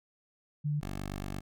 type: tone pair in turn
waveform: sine / 10% pulse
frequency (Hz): 148 / 48.72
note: D3 / G1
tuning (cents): +14 / -10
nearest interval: octave + perfect fifth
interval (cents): 1924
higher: first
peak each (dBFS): -28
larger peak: neither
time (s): 0.64-0.81 / 0.81-1.41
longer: second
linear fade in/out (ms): 20
effects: none